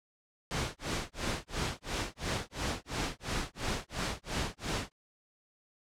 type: noise with tremolo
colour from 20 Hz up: pink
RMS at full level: -32 dBFS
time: 0.51-4.92 s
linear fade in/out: 0 ms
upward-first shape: sine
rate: 2.9 Hz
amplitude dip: 100%
effects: low-pass 7000 Hz 12 dB/octave